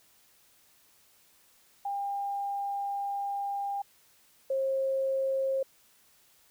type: tone pair in turn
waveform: sine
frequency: 801 / 535.6 Hz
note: G5 / C5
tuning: +37 / +40 cents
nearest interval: perfect fifth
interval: 697 cents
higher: first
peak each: -30 / -26 dBFS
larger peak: second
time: 1.85-3.82 / 4.5-5.63 s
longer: first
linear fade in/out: 5 ms
effects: white hiss -63 dBFS RMS until 6.5 s